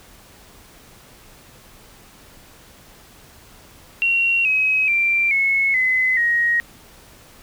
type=tone with pitch steps; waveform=sine; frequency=2742 / 2544 / 2360 / 2189 / 2031 / 1883.7 Hz; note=F7 / D#7 / D7 / C#7 / B6 / A#6; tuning=-32 / +38 / +8 / -22 / +48 / +18 cents; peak=-15 dBFS; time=4.02-6.6 s; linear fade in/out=0 ms; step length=430 ms; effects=pink hiss -47 dBFS RMS until 7.42 s